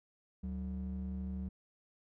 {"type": "ring-modulated tone", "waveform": "triangle", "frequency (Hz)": 130.81, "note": "C3", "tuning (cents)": 0, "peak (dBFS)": -31, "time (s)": [0.43, 1.49], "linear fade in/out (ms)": 10, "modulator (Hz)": 57.4, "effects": ["tanh soft clip ceiling -29 dBFS"]}